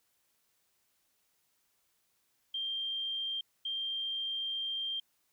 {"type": "tone bursts at uneven times", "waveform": "sine", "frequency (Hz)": 3177, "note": "G7", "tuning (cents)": 23, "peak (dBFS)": -33, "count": 2, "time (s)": [[2.54, 3.41], [3.65, 5]], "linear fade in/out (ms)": 5, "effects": ["white hiss -75 dBFS RMS until 5.32 s"]}